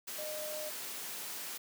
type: tone in noise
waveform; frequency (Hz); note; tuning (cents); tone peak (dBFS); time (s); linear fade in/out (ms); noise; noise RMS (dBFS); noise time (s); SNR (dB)
sine; 611; D#5; -32; -40; 0.18-0.7; 10; white; -42; 0.07-1.58; -1
effects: high-pass 200 Hz 12 dB/octave